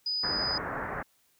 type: tone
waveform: sine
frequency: 4975 Hz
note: D#8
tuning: 1 cent flat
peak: -28 dBFS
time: 0.06-0.58 s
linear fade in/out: 5 ms
type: low-pass noise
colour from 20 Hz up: white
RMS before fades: -35 dBFS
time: 0.23-1.03 s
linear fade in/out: 10 ms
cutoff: 1800 Hz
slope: 48 dB/octave
effects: white hiss -68 dBFS RMS until 1.39 s